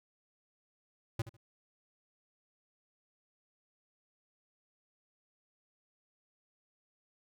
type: tone with echo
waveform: square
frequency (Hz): 113.6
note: A#2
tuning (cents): -44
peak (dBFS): -31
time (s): 1.19-1.22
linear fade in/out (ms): 5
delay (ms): 74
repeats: 2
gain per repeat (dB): -14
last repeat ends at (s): 1.368
effects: none